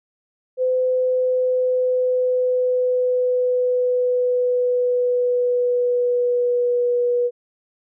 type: tone with pitch glide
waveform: sine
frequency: 510 to 486.1 Hz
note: C5 to B4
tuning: -44 to -28 cents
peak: -16 dBFS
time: 0.57-7.31 s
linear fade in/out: 50 ms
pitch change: -84 cents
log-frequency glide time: 0.74-6.98 s
effects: none